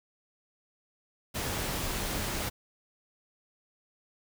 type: noise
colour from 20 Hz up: pink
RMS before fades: -33 dBFS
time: 1.34-2.5 s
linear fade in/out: 20 ms
effects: none